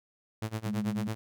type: tone with tremolo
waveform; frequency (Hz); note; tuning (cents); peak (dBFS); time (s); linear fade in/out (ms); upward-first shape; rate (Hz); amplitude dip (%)
sawtooth; 110; A2; 0; -26; 0.42-1.15; 0; sine; 9.1; 95
type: tone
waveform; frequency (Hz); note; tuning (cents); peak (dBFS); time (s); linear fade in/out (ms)
sine; 207.7; G#3; 0; -30; 0.66-1.08; 5
effects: none